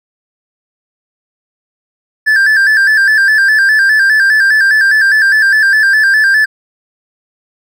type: tone with vibrato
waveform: triangle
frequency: 1661.2 Hz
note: G#6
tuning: in tune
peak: -4 dBFS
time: 2.26-6.46 s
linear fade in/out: 20 ms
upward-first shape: square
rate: 4.9 Hz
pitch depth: 78 cents each way
effects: none